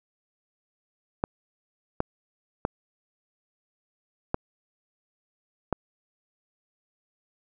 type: clicks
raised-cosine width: 1 ms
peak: -10 dBFS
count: 5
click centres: 1.239 / 2.004 / 2.651 / 4.344 / 5.727 s
effects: none